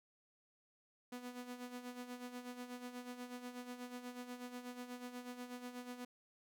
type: tone with tremolo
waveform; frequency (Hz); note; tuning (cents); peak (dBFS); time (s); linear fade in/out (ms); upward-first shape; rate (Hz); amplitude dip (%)
sawtooth; 246.9; B3; 0; -40; 1.12-6.05; 5; sine; 8.2; 65
effects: none